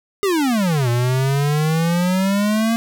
square exponential two-way sweep, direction down then up, 415 to 118 to 231.8 Hz, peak -16 dBFS, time 0.23-2.76 s, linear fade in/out 0 ms, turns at 0.89 s, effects none

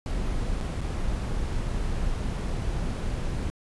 brown noise with dropouts, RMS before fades -28 dBFS, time 0.06-3.5 s, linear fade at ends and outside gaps 0 ms, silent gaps 0.603-0.611 / 0.807-0.815 s, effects resampled to 24000 Hz

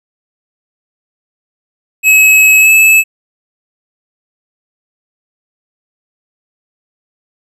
square tone with pitch glide, 2569 to 2605 Hz, E7 to E7, -45 to -21 cents, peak -4 dBFS, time 2.03-3.04 s, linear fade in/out 50 ms, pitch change +24 cents, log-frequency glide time 2.59-2.71 s, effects none

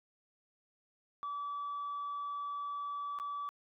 sine tone with dropouts, 1151 Hz, D6, 35 cents flat, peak -35 dBFS, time 1.23-3.49 s, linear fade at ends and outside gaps 0 ms, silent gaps 3.188-3.199 s, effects tanh soft clip ceiling -34 dBFS

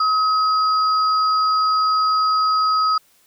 sine tone pair together, 1275 / 4814 Hz, D#6 / D8, +42 / +42 cents, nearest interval octave + major seventh, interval 2300 cents, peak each -15 / -25 dBFS, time 0-2.98 s, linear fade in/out 5 ms, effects white hiss -57 dBFS RMS until 3.26 s

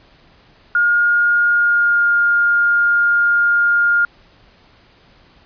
sine tone with pitch glide, 1423 to 1412.4 Hz, F6 to F6, +32 to +19 cents, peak -11 dBFS, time 0.75-4.05 s, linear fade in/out 2 ms, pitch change -13 cents, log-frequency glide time 1.51-2.09 s, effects pink hiss -50 dBFS RMS until 5.45 s + resampled to 11025 Hz

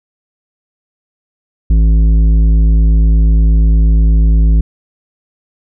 sine tone with tanh clipping, 54.2 Hz, A1, 25 cents flat, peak -7 dBFS, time 1.7-4.61 s, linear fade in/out 5 ms, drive 10 dB, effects none

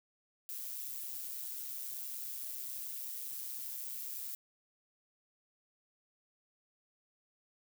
violet noise with amplitude modulation, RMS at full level -40 dBFS, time 0.49-4.35 s, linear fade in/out 0 ms, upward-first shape sine, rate 130 Hz, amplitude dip 50%, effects none

